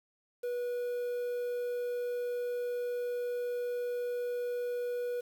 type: tone with quantisation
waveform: triangle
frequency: 487.4 Hz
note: B4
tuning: 23 cents flat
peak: -30 dBFS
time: 0.43-5.21 s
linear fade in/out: 10 ms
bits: 9
effects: none